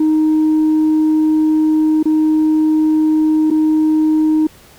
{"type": "tone with dropouts", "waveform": "sine", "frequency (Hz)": 311.1, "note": "D#4", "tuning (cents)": 0, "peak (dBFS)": -8, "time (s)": [0, 4.47], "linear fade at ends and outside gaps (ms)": 5, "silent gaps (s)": [[2.029, 2.055], [3.504, 3.511]], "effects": ["tanh soft clip ceiling -8 dBFS", "pink hiss -44 dBFS RMS until 4.78 s"]}